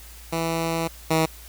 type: tone pair in turn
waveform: 10% pulse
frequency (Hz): 164.81 / 160.12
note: E3 / D#3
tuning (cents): 0 / +50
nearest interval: unison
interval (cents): 50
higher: first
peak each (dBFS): -15 / -10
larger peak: second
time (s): 0.32-0.88 / 1.1-1.26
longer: first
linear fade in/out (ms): 10
effects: added 58 Hz sine -43 dBFS peak until 1.48 s + white hiss -46 dBFS RMS until 1.48 s